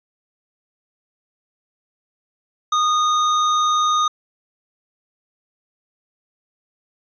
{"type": "tone", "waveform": "square", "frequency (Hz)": 1233, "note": "D#6", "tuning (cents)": -16, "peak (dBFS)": -16, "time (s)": [2.72, 4.08], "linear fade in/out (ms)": 5, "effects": ["resampled to 16000 Hz"]}